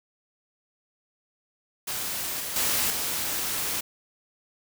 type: noise with level steps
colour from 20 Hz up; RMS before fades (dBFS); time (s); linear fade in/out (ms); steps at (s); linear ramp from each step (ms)
white; -31 / -33 / -25 / -29; 1.87-3.81; 10; 2.4 / 2.56 / 2.9; 2
effects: none